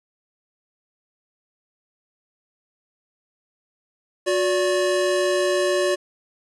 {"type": "tone pair together", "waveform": "square", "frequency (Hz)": [363.9, 577.7], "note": ["F#4", "D5"], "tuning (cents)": [-29, -29], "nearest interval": "minor sixth", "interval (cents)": 800, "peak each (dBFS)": -22, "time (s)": [4.26, 5.96], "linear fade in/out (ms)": 20, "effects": ["resampled to 24000 Hz", "9-bit"]}